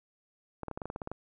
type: clicks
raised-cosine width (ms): 1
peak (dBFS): -23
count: 11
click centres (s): 0.633 / 0.683 / 0.713 / 0.775 / 0.818 / 0.856 / 0.901 / 0.961 / 1.018 / 1.074 / 1.116
effects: none